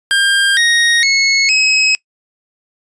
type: tone with pitch steps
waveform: 25% pulse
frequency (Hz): 1600 / 1870 / 2186 / 2555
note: G6 / A#6 / C#7 / D#7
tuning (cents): +35 / +5 / -25 / +45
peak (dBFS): -6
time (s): 0.11-1.95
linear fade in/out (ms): 0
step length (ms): 460
effects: noise-tail reverb RT60 0.1 s tail -23 dB re dry + resampled to 22050 Hz